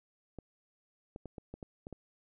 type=clicks; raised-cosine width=2 ms; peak=-30 dBFS; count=8; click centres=0.387 / 1.161 / 1.257 / 1.382 / 1.54 / 1.628 / 1.869 / 1.927 s; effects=none